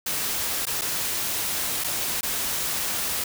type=noise with dropouts; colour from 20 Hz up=white; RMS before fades=-27 dBFS; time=0.06-3.24 s; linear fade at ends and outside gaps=5 ms; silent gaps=0.655-0.667 / 0.813-0.817 / 1.839-1.843 / 2.21-2.23 s; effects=none